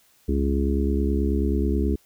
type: harmonic tone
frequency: 69.3 Hz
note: C#2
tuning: in tune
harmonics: 1 / 3 / 4 / 5 / 6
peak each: -22 / -27 / -28 / -29 / -30 dBFS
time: 0.28-1.96 s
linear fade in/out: 10 ms
effects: white hiss -60 dBFS RMS until 2.05 s